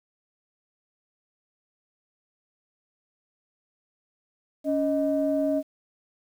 sine tone pair together, 281 / 624 Hz, C#4 / D#5, +24 / +5 cents, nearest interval octave + major second, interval 1381 cents, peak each -24 dBFS, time 4.64-5.63 s, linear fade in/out 50 ms, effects tanh soft clip ceiling -14 dBFS + 9-bit

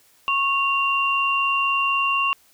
sine tone pair together, 1100 / 2772 Hz, C#6 / F7, -14 / -14 cents, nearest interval octave + major third, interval 1600 cents, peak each -21 / -21 dBFS, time 0.28-2.33 s, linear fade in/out 0 ms, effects white hiss -57 dBFS RMS until 2.53 s

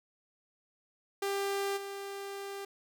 sawtooth tone with level steps, 396.7 Hz, G4, 21 cents sharp, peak -27 / -35 dBFS, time 1.22-2.65 s, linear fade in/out 5 ms, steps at 1.76 s, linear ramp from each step 20 ms, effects none

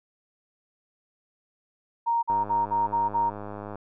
sine tone bursts, 932 Hz, A#5, 1 cent flat, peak -21 dBFS, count 6, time 2.06-3.305 s, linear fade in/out 20 ms, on 170 ms, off 45 ms
click train, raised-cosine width 1 ms, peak -23 dBFS, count 151, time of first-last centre 2.3-3.756 s, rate 103 Hz
effects none

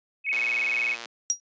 sine tone with vibrato, 2372 Hz, D7, 17 cents sharp, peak -23 dBFS, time 0.24-0.97 s, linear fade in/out 50 ms, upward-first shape square, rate 20 Hz, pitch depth 120 cents each way
click train, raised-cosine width 0.2 ms, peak -19 dBFS, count 86, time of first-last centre 0.33-1.056 s, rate 117 Hz
sine tone with exponential decay, 5730 Hz, F8, 44 cents sharp, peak -16 dBFS, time 1.3-1.4 s, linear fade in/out 0 ms, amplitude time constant 20 ms
effects high-pass 300 Hz 12 dB/octave + resampled to 16000 Hz

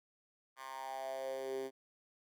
10% pulse tone with high-pass filter sweep, 133.2 Hz, C3, 31 cents sharp, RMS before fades -42 dBFS, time 0.56-1.71 s, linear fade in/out 50 ms, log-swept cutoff 1200 to 330 Hz, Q 5.7, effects none

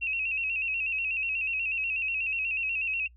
sine tone with vibrato, 2637 Hz, E7, in tune, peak -27 dBFS, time 0.01-3.08 s, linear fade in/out 20 ms, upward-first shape square, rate 8.2 Hz, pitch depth 58 cents each way, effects noise-tail reverb RT60 0.1 s tail -25 dB re dry + added 60 Hz sine -52 dBFS peak until 3.16 s

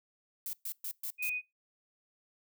violet noise bursts, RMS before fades -38 dBFS, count 5, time 0.46-1.295 s, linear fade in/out 2 ms, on 71 ms, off 120 ms
sine tone, 2489 Hz, D#7, in tune, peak -32 dBFS, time 1.18-1.42 s, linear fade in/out 50 ms
effects noise-tail reverb RT60 0.3 s tail -26 dB re dry

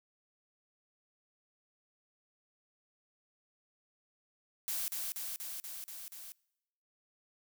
blue noise with echo, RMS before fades -36 dBFS, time 4.68-4.88 s, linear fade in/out 0 ms, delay 240 ms, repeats 6, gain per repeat -2 dB, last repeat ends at 6.32 s, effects noise-tail reverb RT60 0.9 s tail -25 dB re dry

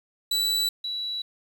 40% pulse / sine tone pair in turn, 3951 / 3926 Hz, B7 / B7, 0 / -11 cents, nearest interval unison, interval 11 cents, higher first, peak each -21 / -28 dBFS, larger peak first, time 0.31-0.69 / 0.84-1.22 s, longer neither, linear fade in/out 5 ms, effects 9-bit

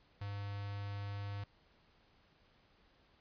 square tone with notch filter, 101.2 Hz, G#2, 44 cents flat, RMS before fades -42 dBFS, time 0.21-1.44 s, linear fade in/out 5 ms, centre 350 Hz, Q 1, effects pink hiss -69 dBFS RMS until 3.2 s + resampled to 11025 Hz

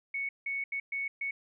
sine tone bursts at uneven times, 2217 Hz, C#7, in tune, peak -31 dBFS, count 5, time 0.14-0.29 / 0.46-0.64 / 0.72-0.8 / 0.92-1.08 / 1.21-1.31 s, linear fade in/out 5 ms, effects none

